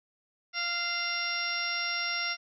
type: harmonic tone with a mistuned harmonic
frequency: 694 Hz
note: F5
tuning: 11 cents flat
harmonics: 1 / 2 / 3 / 4 / 5 / 6 / 7 / 8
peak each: -43 / -36 / -34 / -38 / -41 / -43 / -42 / -34 dBFS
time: 0.53-2.37 s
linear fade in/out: 50 ms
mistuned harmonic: 5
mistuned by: +47 cents
effects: none